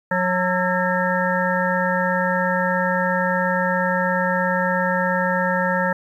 harmonic tone with a mistuned harmonic, 181.7 Hz, F#3, 31 cents flat, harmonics 1 / 3 / 5 / 7 / 9 / 10, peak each -24 / -23 / -24 / -28 / -26 / -26 dBFS, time 0.11-5.93 s, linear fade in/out 5 ms, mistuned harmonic 7, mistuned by +85 cents, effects 9-bit

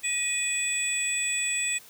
sine tone cluster, 1924 / 2486 / 3408 / 7910 Hz, B6 / D#7 / G#7 / B8, -46 / -2 / +44 / +2 cents, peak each -36 / -29 / -36 / -28 dBFS, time 0.03-1.79 s, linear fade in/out 20 ms, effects white hiss -51 dBFS RMS until 1.89 s

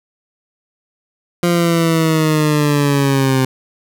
20% pulse linear sweep, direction down, 174.61 to 130.1 Hz, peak -7 dBFS, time 1.43-3.45 s, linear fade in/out 2 ms, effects none

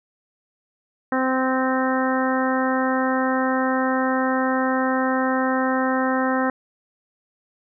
harmonic tone with a mistuned harmonic, 260 Hz, C4, 11 cents flat, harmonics 1 / 2 / 3 / 4 / 5 / 6 / 7, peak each -22 / -25 / -27 / -28 / -29 / -30 / -30 dBFS, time 1.12-6.5 s, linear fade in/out 2 ms, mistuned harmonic 7, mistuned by +15 cents, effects none

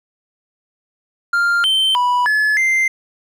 triangle tone with pitch steps, 1397 / 3104 / 983 / 1715 / 2086 Hz, F6 / G7 / B5 / A6 / C7, 0 / -18 / -8 / -45 / -6 cents, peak -11 dBFS, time 1.33-2.88 s, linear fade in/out 5 ms, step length 310 ms, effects none

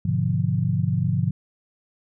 sine chord, G# diminished seventh, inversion none, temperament equal with one note detuned, 103.83 / 126.58 / 146.83 / 174.61 Hz, G#2 / B2 / D3 / F3, 0 / +43 / 0 / 0 cents, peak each -25 dBFS, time 0.05-1.31 s, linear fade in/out 5 ms, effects none

